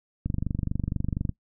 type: click train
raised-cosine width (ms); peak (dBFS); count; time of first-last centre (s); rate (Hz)
5; -15; 26; 0.26-1.293; 24.2
effects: noise-tail reverb RT60 0.1 s tail -20 dB re dry